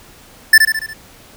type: tone with echo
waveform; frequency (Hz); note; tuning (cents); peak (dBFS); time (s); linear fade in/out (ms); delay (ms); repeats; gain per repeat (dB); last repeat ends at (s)
square; 1762; A6; +2; -3; 0.53-0.58; 5; 71; 5; -5; 0.935
effects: pink hiss -43 dBFS RMS until 1.36 s